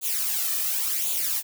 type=noise with flanger; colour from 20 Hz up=blue; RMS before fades=-26 dBFS; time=0.01-1.43 s; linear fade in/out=50 ms; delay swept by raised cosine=0.28 to 1.68 ms; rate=0.92 Hz; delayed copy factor=+0.65; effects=none